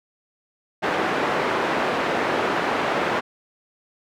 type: band-pass noise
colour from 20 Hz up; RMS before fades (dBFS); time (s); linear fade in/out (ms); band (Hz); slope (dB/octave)
pink; -23; 0.82-3.21; 20; 330 to 1900; 12
effects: none